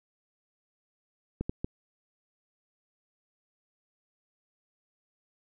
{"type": "clicks", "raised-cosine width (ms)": 3, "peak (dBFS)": -18, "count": 3, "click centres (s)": [1.41, 1.495, 1.645], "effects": []}